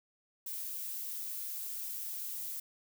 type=noise; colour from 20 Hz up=violet; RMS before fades=-40 dBFS; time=0.46-2.6 s; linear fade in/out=5 ms; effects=none